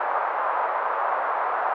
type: band-pass noise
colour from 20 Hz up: pink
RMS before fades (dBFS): -25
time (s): 0-1.74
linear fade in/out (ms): 5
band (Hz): 690 to 1300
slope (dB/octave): 24
effects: none